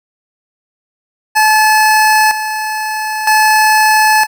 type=tone with tremolo; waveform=25% pulse; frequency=863 Hz; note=A5; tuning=34 cents flat; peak=-3 dBFS; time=1.35-4.27 s; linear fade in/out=20 ms; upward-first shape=square; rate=0.52 Hz; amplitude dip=65%; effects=none